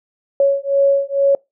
sine beating tone pair, 554.4 / 556.6 Hz, C#5 / C#5, 0 / +7 cents, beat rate 2.2 Hz, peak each -15 dBFS, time 0.4-1.35 s, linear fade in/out 2 ms, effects noise-tail reverb RT60 0.2 s tail -24 dB re dry

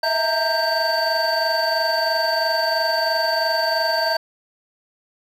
triangle tone cluster, 642 / 665 / 921 / 1580 / 4570 Hz, E5 / E5 / A#5 / G6 / D8, -46 / +15 / -21 / +13 / -48 cents, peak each -22 dBFS, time 0.03-4.17 s, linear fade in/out 5 ms, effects tanh soft clip ceiling -10 dBFS

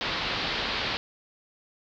white low-pass noise, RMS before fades -30 dBFS, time 0.01-0.97 s, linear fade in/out 0 ms, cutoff 4500 Hz, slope 48 dB/octave, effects none

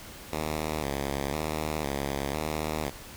5% pulse tone with vibrato, 73.42 Hz, D2, in tune, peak -18 dBFS, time 0.32-2.9 s, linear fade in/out 10 ms, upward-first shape square, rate 0.99 Hz, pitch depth 90 cents each way, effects pink hiss -45 dBFS RMS until 3.16 s

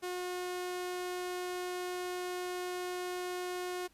sawtooth tone, 360.8 Hz, F#4, 44 cents flat, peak -32 dBFS, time 0.02-3.88 s, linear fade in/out 20 ms, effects pink hiss -67 dBFS RMS until 3.93 s + resampled to 32000 Hz

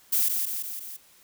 violet noise with echo, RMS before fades -23 dBFS, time 0.12-0.29 s, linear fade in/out 10 ms, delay 170 ms, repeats 4, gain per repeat -4 dB, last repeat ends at 0.97 s, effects white hiss -57 dBFS RMS until 1.23 s

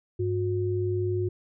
sine tone pair together, 101 / 361.2 Hz, G#2 / F#4, -48 / -42 cents, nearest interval octave + minor seventh, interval 2206 cents, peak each -27 dBFS, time 0.19-1.29 s, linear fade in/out 10 ms, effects none

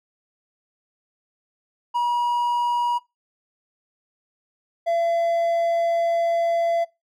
triangle tone pair in turn, 961 / 676.4 Hz, B5 / E5, -48 / +44 cents, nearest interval tritone, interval 608 cents, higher first, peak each -17 dBFS, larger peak neither, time 1.94-2.99 / 4.86-6.85 s, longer second, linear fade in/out 20 ms, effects noise-tail reverb RT60 0.2 s tail -20 dB re dry

